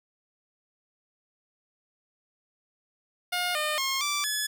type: tone with pitch steps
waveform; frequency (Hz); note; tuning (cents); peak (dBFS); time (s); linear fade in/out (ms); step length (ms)
10% pulse; 714 / 607 / 1075 / 1168 / 1709; F5 / D#5 / C6 / D6 / G#6; +38 / -43 / +47 / -10 / +49; -18; 3.32-4.47; 10; 230
effects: none